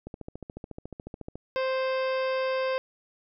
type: click train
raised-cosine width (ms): 2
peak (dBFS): -25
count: 19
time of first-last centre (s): 0.07-1.356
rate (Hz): 14
type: harmonic tone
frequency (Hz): 523.3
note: C5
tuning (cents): 0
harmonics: 1 / 2 / 3 / 4 / 5 / 6 / 7 / 9 / 10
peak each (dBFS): -26 / -34 / -38 / -41 / -40 / -47 / -47 / -47 / -51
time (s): 1.56-2.78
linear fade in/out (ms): 0
effects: none